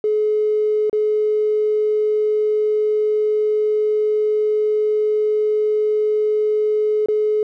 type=tone with dropouts; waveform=triangle; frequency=426 Hz; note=G#4; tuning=44 cents sharp; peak=-11 dBFS; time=0.04-7.43 s; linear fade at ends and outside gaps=2 ms; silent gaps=0.897-0.929 / 7.06-7.085 s; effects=tanh soft clip ceiling -13 dBFS